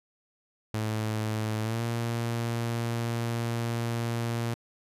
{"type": "tone with pitch glide", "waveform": "sawtooth", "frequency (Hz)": [109, 116.82], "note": ["A2", "A#2"], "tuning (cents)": [-16, 4], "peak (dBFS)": -24, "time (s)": [0.74, 4.54], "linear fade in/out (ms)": 0, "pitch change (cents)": 120, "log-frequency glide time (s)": [1.61, 1.82], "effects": ["resampled to 32000 Hz"]}